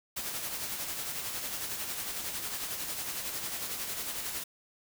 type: noise with tremolo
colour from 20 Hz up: white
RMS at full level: -35 dBFS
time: 0.16-4.44 s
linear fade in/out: 10 ms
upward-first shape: sine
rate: 11 Hz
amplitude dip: 40%
effects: none